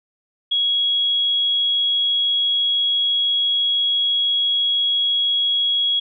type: tone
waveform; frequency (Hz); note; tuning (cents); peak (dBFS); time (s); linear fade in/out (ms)
sine; 3322; G#7; 0; -16; 0.51-6; 10
effects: none